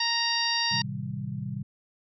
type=harmonic tone; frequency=932.3 Hz; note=A#5; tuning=in tune; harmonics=1 / 2 / 3 / 4 / 5 / 6; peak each=-32 / -31 / -33 / -33 / -28 / -33 dBFS; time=0-0.82 s; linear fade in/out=5 ms
type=chord; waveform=sine; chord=A half-diminished seventh; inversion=none; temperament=equal with one note detuned; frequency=110 / 130.81 / 158.74 / 196 Hz; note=A2 / C3 / Eb3 / G3; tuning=0 / 0 / +35 / 0 cents; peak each=-38 / -34 / -38 / -36 dBFS; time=0.71-1.63 s; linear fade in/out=10 ms
effects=none